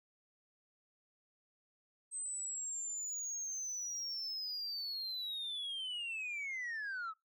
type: linear sweep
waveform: sine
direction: down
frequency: 8280 to 1259 Hz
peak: -36 dBFS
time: 2.11-7.14 s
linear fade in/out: 50 ms
effects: noise-tail reverb RT60 0.2 s tail -26 dB re dry + tanh soft clip ceiling -37 dBFS